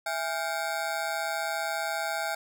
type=ring-modulated tone; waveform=25% pulse; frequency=740 Hz; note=F#5; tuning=in tune; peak=-22 dBFS; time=0.06-2.35 s; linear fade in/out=5 ms; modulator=77.4 Hz; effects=none